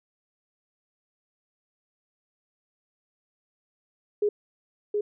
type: tone with echo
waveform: sine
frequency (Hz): 415.3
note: G#4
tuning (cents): 0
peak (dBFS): -20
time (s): 4.22-4.29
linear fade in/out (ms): 5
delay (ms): 720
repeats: 1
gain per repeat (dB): -3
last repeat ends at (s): 5.01
effects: none